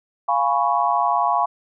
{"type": "chord", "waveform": "sine", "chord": "C# dominant seventh", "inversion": "first", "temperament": "equal", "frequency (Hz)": [698.5, 830.6, 987.8, 1108.7], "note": ["E#5", "G#5", "B5", "C#6"], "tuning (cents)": [0, 0, 0, 0], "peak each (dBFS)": -22, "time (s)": [0.28, 1.46], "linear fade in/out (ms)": 10, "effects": []}